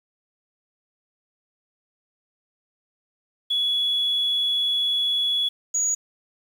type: tone pair in turn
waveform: sine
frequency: 3384 / 6768 Hz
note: G#7 / G#8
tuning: +32 / +32 cents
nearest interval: octave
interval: 1200 cents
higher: second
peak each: -19 dBFS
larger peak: neither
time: 3.5-5.49 / 5.74-5.95 s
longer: first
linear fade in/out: 10 ms
effects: tanh soft clip ceiling -15 dBFS + 8-bit